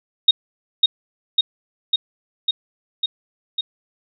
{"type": "tone with echo", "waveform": "sine", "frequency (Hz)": 3729, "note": "A#7", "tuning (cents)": 0, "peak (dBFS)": -7, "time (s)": [0.28, 0.31], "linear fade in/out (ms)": 5, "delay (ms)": 550, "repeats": 6, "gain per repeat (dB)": -2, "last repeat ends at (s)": 3.61, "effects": []}